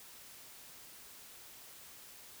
silence, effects white hiss -54 dBFS RMS until 2.4 s

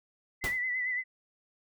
sine tone with vibrato, 2000 Hz, B6, 21 cents sharp, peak -29 dBFS, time 0.41-1.04 s, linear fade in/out 50 ms, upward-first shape sine, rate 8.9 Hz, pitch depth 46 cents each way
pink noise with exponential decay, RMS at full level -32 dBFS, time 0.44-0.62 s, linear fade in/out 0 ms, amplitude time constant 39 ms
effects none

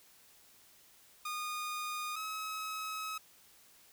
sawtooth tone pair in turn, 1226 / 1280.4 Hz, D#6 / D#6, -26 / +49 cents, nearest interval minor second, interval 75 cents, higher second, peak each -33 / -34 dBFS, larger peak first, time 1.25-2.16 / 2.16-3.18 s, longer second, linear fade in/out 5 ms, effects white hiss -62 dBFS RMS until 3.92 s

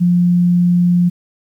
sine tone, 176.1 Hz, F3, 15 cents sharp, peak -9 dBFS, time 0-1.1 s, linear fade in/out 20 ms, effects 8-bit

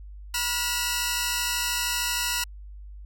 10% pulse tone cluster, 971 / 1430 / 2660 Hz, B5 / F6 / E7, -30 / +41 / +15 cents, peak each -21 dBFS, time 0.34-2.44 s, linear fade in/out 5 ms, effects added 50 Hz sine -39 dBFS peak until 3.05 s

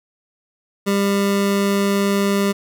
25% pulse tone, 199.5 Hz, G3, 31 cents sharp, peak -12 dBFS, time 0.86-2.53 s, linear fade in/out 20 ms, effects none

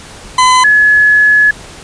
40% pulse / sine tone pair in turn, 1014 / 1701.5 Hz, B5 / G#6, +45 / +41 cents, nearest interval major sixth, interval 896 cents, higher second, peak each -4 dBFS, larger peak neither, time 0.38-0.64 / 0.64-1.51 s, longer second, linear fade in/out 5 ms, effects pink hiss -32 dBFS RMS until 1.83 s + resampled to 22050 Hz

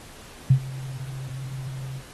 sine tone with ADSR envelope, 132.2 Hz, C3, 18 cents sharp, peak -10 dBFS, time 0.5-2.03 s, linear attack 7 ms, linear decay 82 ms, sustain -21 dB, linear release 61 ms, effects pink hiss -46 dBFS RMS until 2.13 s + AAC 32 kbps

